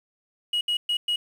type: tone bursts at uneven times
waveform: sine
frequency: 2900 Hz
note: F#7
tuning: 35 cents flat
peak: -19 dBFS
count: 4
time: 0.53-0.61 / 0.68-0.77 / 0.89-0.97 / 1.08-1.16 s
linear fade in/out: 5 ms
effects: tanh soft clip ceiling -21 dBFS + 8-bit